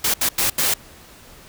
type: noise bursts at uneven times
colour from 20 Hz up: white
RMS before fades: -19 dBFS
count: 4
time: 0.04-0.14 / 0.21-0.29 / 0.38-0.5 / 0.58-0.74 s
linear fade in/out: 5 ms
effects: pink hiss -45 dBFS RMS until 1.48 s